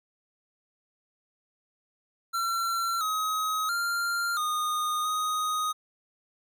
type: tone with pitch steps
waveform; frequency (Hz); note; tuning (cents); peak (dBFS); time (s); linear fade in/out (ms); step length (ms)
square; 1359 / 1267 / 1391 / 1230 / 1248; F6 / D#6 / F6 / D#6 / D#6; -48 / +31 / -7 / -20 / +5; -27; 2.33-5.73; 20; 680
effects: none